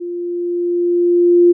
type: tone with level ramp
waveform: sine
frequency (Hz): 349.2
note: F4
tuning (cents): 0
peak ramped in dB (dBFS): -22 to -5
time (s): 0-1.53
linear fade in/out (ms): 20
effects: none